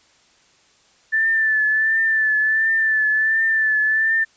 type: tone with vibrato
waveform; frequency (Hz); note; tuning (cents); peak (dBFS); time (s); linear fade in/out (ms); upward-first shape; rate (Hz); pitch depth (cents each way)
sine; 1760; A6; 0; -15; 1.12-4.25; 20; triangle; 1.4; 42
effects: white hiss -56 dBFS RMS until 4.36 s + resampled to 16000 Hz